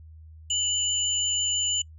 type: tone pair together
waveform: sine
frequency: 2960 / 7073 Hz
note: F#7 / A8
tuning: 0 / +8 cents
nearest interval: octave + minor third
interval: 1508 cents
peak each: -26 dBFS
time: 0.5-1.82 s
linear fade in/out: 5 ms
effects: noise-tail reverb RT60 0.1 s tail -25 dB re dry + added 79 Hz sine -44 dBFS peak until 1.98 s